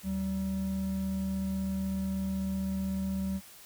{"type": "tone pair together", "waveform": "triangle", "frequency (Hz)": [76.04, 191.9], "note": ["D#2", "G3"], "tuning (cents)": [-39, -37], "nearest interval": "octave + major third", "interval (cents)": 1602, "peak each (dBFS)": [-37, -28], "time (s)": [0.03, 3.41], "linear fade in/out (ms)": 50, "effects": ["white hiss -52 dBFS RMS until 3.65 s"]}